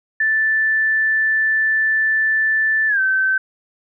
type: tone with pitch glide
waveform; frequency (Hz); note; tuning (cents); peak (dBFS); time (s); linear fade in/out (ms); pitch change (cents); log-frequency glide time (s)
sine; 1760 to 1541; A6 to G6; 0 to -30; -14; 0.2-3.38; 5; -230; 2.88-3
effects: none